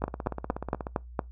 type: two click trains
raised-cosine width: 1 ms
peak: -19 / -12 dBFS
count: 15 / 6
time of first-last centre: 0.02-0.868 / 0.04-1.192 s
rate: 16.5 / 4.34 Hz
effects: noise-tail reverb RT60 0.2 s tail -24 dB re dry + added 60 Hz sine -42 dBFS peak until 1.31 s